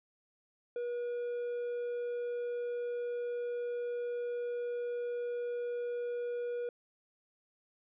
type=tone; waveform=triangle; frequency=481.9 Hz; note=B4; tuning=43 cents flat; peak=-32 dBFS; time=0.76-6.69 s; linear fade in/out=2 ms; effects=resampled to 8000 Hz